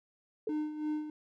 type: tone with exponential decay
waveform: sine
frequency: 436.5 Hz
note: A4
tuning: 14 cents flat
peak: -28 dBFS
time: 0.47-0.56 s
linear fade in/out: 5 ms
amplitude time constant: 18 ms
type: tone with tremolo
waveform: triangle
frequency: 304.1 Hz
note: D#4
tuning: 40 cents flat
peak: -28 dBFS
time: 0.49-1.1 s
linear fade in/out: 2 ms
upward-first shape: sine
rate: 3 Hz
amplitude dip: 65%
effects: none